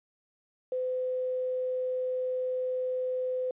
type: tone with quantisation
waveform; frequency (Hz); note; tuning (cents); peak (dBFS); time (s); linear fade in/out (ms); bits
sine; 509; C5; -48; -28; 0.72-3.51; 2; 9
effects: resampled to 8000 Hz